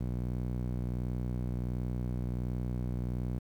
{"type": "tone with band-pass filter", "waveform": "sawtooth", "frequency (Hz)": 61.4, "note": "B1", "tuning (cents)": -9, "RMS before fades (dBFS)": -34, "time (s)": [0, 3.39], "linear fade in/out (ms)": 10, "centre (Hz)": 150, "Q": 0.96, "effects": ["10-bit"]}